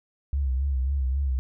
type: tone with vibrato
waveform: sine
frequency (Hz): 67.1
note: C2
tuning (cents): +44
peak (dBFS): -22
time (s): 0.33-1.39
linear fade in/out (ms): 0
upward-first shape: sine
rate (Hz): 3.7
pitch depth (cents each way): 86
effects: none